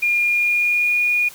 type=tone with pitch glide; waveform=sine; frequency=2415 to 2442 Hz; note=D7 to D#7; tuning=+48 to -33 cents; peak=-15 dBFS; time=0.02-1.29 s; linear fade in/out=10 ms; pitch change=+19 cents; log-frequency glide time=0.19-0.98 s; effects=white hiss -41 dBFS RMS until 1.34 s